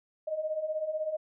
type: beating tone pair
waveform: sine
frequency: 609 / 625 Hz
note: D#5 / D#5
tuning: -37 / +8 cents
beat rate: 16 Hz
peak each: -36 / -31 dBFS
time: 0.27-1.17 s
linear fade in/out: 10 ms
effects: none